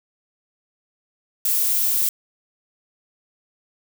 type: noise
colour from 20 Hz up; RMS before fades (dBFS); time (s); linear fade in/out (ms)
violet; -20; 1.45-2.09; 2
effects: none